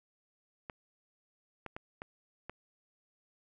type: clicks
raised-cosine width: 0.5 ms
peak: -26 dBFS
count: 5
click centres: 0.698 / 1.663 / 1.765 / 2.019 / 2.496 s
effects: none